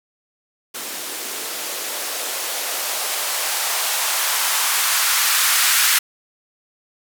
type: noise with band-pass filter sweep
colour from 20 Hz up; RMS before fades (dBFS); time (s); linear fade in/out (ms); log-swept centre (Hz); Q
violet; -21; 0.74-5.99; 10; 290 to 1500; 1.4
effects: none